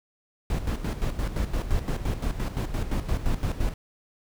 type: noise with tremolo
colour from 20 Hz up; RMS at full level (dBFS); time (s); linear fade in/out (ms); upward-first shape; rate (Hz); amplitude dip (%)
brown; -25; 0.5-3.74; 2; square; 5.8; 65
effects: none